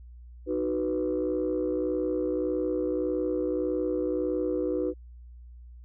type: chord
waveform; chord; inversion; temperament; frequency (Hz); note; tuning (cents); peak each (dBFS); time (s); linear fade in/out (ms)
sine; B major; first; just; 308.7 / 370.4 / 493.9; D#4 / F#4 / B4; -14 / +2 / 0; -29; 0.46-4.94; 50
effects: tanh soft clip ceiling -19 dBFS + added 60 Hz sine -44 dBFS peak until 5.84 s